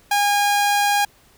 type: tone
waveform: sawtooth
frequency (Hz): 816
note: G#5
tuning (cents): -31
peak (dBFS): -12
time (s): 0.11-1.05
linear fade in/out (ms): 5
effects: pink hiss -54 dBFS RMS until 1.37 s